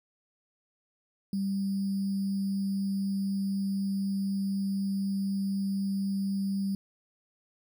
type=tone with sample-and-hold; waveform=sine; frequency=196 Hz; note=G3; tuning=in tune; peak=-27 dBFS; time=1.33-6.75 s; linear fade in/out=2 ms; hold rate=4900 Hz; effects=none